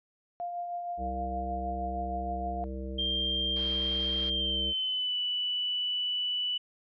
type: tone with tremolo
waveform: sine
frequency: 700 Hz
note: F5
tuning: 4 cents sharp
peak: -31 dBFS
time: 0.4-2.64 s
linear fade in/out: 0 ms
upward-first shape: triangle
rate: 6.4 Hz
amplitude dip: 40%
type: harmonic tone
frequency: 65.41 Hz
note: C2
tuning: in tune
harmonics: 1 / 3 / 5 / 7 / 9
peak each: -36 / -41 / -43 / -44 / -46 dBFS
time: 0.97-4.74 s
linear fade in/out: 50 ms
type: tone with pitch glide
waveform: sine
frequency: 3181 to 2968 Hz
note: G7 to F#7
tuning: +25 to +5 cents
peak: -28 dBFS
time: 2.98-6.58 s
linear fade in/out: 10 ms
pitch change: -120 cents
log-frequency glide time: 4.31-5.17 s
type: high-pass noise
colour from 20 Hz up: white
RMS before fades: -42 dBFS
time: 3.56-4.3 s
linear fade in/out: 5 ms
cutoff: 140 Hz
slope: 24 dB/octave
effects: resampled to 11025 Hz